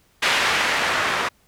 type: noise with low-pass filter sweep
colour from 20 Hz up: blue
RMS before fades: -21 dBFS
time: 0.22-1.29 s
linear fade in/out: 10 ms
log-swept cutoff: 2200 to 1400 Hz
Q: 1
effects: pink hiss -60 dBFS RMS until 1.47 s